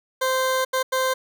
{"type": "tone bursts at uneven times", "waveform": "20% pulse", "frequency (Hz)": 520, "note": "C5", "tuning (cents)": -11, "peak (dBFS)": -15, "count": 3, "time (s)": [[0.21, 0.65], [0.73, 0.83], [0.92, 1.14]], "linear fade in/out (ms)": 10, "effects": []}